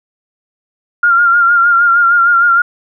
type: tone with vibrato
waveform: sine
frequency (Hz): 1396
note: F6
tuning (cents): -1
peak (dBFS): -6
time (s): 1.03-2.62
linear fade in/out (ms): 5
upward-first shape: sine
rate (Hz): 6.5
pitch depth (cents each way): 40
effects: none